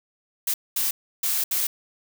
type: noise bursts at uneven times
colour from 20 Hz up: blue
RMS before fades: -24 dBFS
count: 4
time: 0.47-0.54 / 0.76-0.91 / 1.23-1.44 / 1.51-1.67 s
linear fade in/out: 5 ms
effects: none